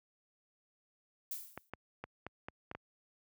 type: noise with exponential decay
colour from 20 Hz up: violet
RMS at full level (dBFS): -38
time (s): 1.31-1.7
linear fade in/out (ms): 5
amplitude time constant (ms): 83
type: clicks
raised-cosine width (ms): 0.5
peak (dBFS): -27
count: 7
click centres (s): 1.576 / 1.736 / 2.04 / 2.266 / 2.485 / 2.714 / 2.75
effects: high-pass 60 Hz 12 dB/octave